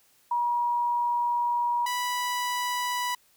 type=tone pair in turn; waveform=sine / sawtooth; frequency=958 / 984.9 Hz; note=A#5 / B5; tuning=+47 / -5 cents; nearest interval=unison; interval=48 cents; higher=second; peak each=-23 / -23 dBFS; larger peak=neither; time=0.31-1.86 / 1.86-3.15 s; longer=first; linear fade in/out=5 ms; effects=white hiss -63 dBFS RMS until 3.36 s